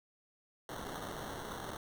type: noise with sample-and-hold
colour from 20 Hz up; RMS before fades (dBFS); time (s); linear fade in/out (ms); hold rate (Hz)
white; -43; 0.69-1.77; 2; 2450
effects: none